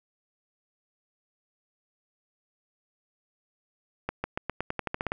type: accelerating click train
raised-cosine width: 0.5 ms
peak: -14 dBFS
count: 12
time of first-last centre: 4.09-5.119 s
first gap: 150 ms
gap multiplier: 0.9
effects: none